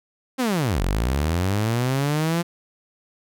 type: linear two-way sweep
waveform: sawtooth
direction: down then up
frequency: 269.7 to 41.69 to 173.8 Hz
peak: -16 dBFS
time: 0.38-2.43 s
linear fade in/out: 20 ms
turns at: 0.82 s
effects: none